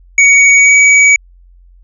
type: tone with pitch glide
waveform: square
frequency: 2244 to 2270 Hz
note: C#7 to C#7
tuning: +21 to +41 cents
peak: -4 dBFS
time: 0.18-1.16 s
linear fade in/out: 2 ms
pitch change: +20 cents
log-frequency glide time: 0.58-0.75 s
effects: added 44 Hz sine -39 dBFS peak until 1.83 s + resampled to 22050 Hz